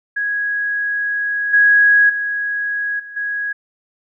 sine tone with level steps, 1659 Hz, G#6, 2 cents flat, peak -17 / -8 / -18 / -31 / -19 dBFS, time 0.16-3.53 s, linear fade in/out 10 ms, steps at 1.53 / 2.09 / 2.99 / 3.16 s, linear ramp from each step 10 ms, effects none

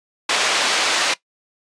white band-pass noise, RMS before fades -19 dBFS, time 0.29-1.14 s, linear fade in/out 5 ms, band 430 to 4200 Hz, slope 12 dB/octave, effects noise-tail reverb RT60 0.1 s tail -18 dB re dry + resampled to 22050 Hz

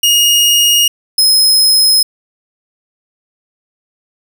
sawtooth tone pair in turn, 2864 / 5125 Hz, F7 / E8, +43 / -50 cents, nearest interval minor seventh, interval 1007 cents, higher second, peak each -4 dBFS, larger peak neither, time 0.03-0.88 / 1.18-2.03 s, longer neither, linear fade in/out 5 ms, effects none

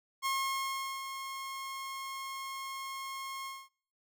sawtooth tone with ADSR envelope, 1078 Hz, C#6, 49 cents flat, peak -26 dBFS, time 0.22-3.69 s, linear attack 38 ms, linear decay 760 ms, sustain -9 dB, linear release 230 ms, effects noise-tail reverb RT60 0.6 s tail -26 dB re dry

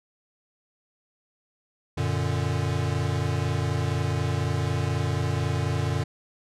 square chord, Gb augmented, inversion none, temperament equal, 92.5 / 116.54 / 146.83 Hz, Gb2 / Bb2 / D3, 0 / 0 / 0 cents, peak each -29 dBFS, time 1.97-6.04 s, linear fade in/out 10 ms, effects low-pass 8000 Hz 12 dB/octave

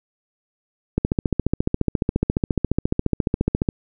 click train, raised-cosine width 3 ms, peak -5 dBFS, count 40, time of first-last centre 0.98-3.688 s, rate 14.4 Hz, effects none

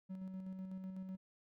triangle tone with tremolo, 188.3 Hz, F#3, 31 cents sharp, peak -40 dBFS, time 0.09-1.17 s, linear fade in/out 20 ms, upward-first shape square, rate 8 Hz, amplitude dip 35%, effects none

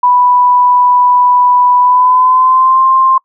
sine tone with pitch glide, 987.8 to 1052.6 Hz, B5 to C6, 0 to +10 cents, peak -5 dBFS, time 0.03-3.18 s, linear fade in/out 5 ms, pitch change +110 cents, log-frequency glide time 1.8-2.83 s, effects noise-tail reverb RT60 0.1 s tail -25 dB re dry

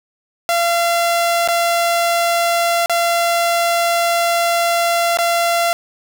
sawtooth tone with dropouts, 684 Hz, F5, 36 cents flat, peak -10 dBFS, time 0.49-5.73 s, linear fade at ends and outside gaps 0 ms, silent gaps 1.476-1.486 / 2.86-2.896 / 5.171-5.187 s, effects none

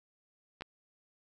clicks, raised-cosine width 0.3 ms, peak -28 / -24 dBFS, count 2, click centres 0.609 / 0.621 s, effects none

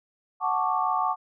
sine chord, D major seventh, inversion first, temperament equal, 740 / 880 / 1108.7 / 1174.7 Hz, F#5 / A5 / C#6 / D6, 0 / 0 / 0 / 0 cents, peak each -28 dBFS, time 0.4-1.16 s, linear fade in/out 50 ms, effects none

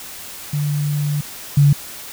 sine tone pair in turn, 147 / 142.98 Hz, D3 / D3, +2 / -46 cents, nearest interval unison, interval 48 cents, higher first, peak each -17 / -8 dBFS, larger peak second, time 0.53-1.21 / 1.57-1.73 s, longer first, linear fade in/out 5 ms, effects white hiss -34 dBFS RMS until 2.12 s

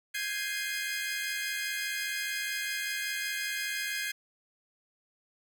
sawtooth chord, Ab major seventh, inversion third, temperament equal with one note detuned, 1576.2 / 1661.2 / 2093 / 2489 Hz, G6 / Ab6 / C7 / Eb7, +9 / 0 / 0 / 0 cents, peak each -36 / -32 / -34 / -36 dBFS, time 0.14-4.12 s, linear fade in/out 10 ms, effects none

